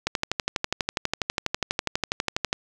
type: click train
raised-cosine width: 0.2 ms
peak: -6 dBFS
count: 31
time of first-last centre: 0.07-2.529 s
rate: 12.2 Hz
effects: none